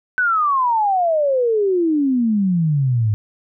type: exponential sweep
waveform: sine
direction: down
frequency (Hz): 1525 to 102.4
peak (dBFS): -14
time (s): 0.18-3.14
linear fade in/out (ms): 0
effects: none